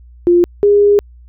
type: tone pair in turn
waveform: sine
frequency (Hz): 349.3 / 408.9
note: F4 / G#4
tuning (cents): 0 / -27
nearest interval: minor third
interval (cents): 273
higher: second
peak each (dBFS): -6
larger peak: neither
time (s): 0.27-0.44 / 0.63-0.99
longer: second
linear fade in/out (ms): 0
effects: added 60 Hz sine -37 dBFS peak until 1.28 s